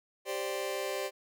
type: chord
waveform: sawtooth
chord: G suspended fourth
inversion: none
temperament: just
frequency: 392 / 522.7 / 588 Hz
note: G4 / C5 / D5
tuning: 0 / -2 / +2 cents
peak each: -33 dBFS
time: 0.25-1.11 s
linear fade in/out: 50 ms
effects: none